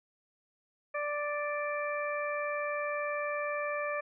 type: harmonic tone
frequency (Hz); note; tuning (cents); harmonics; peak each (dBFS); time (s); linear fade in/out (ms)
587.3; D5; 0; 1 / 2 / 3 / 4; -34 / -37 / -39 / -40; 0.94-4.01; 10
effects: none